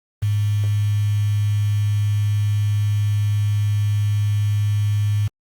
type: tone with quantisation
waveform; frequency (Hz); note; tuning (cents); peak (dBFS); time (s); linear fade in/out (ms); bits
sine; 103.83; G#2; 0; -16; 0.22-5.28; 10; 6
effects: Opus 24 kbps